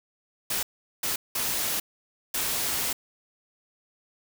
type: noise bursts at uneven times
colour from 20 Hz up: white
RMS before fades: -28 dBFS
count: 4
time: 0.5-0.63 / 1.03-1.16 / 1.35-1.8 / 2.34-2.93 s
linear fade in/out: 5 ms
effects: none